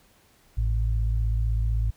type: tone pair together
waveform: sine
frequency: 54.16 / 110 Hz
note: A1 / A2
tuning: -27 / 0 cents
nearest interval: octave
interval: 1227 cents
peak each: -22 / -28 dBFS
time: 0.57-1.91 s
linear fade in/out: 10 ms
effects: pink hiss -60 dBFS RMS until 1.96 s